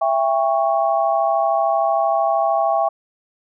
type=chord; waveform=sine; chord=C# diminished; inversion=first; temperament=just; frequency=665.2 / 798.3 / 1108.7 Hz; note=E5 / G5 / C#6; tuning=+16 / +31 / 0 cents; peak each=-18 / -19 / -23 dBFS; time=0.01-2.89 s; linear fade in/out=10 ms; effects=none